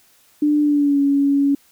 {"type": "tone with pitch glide", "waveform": "sine", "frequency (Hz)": [296.8, 280.6], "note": ["D4", "C#4"], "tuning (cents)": [18, 21], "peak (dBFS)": -13, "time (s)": [0.42, 1.55], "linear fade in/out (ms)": 5, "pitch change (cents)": -97, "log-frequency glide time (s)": [0.61, 1], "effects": ["white hiss -55 dBFS RMS until 1.71 s"]}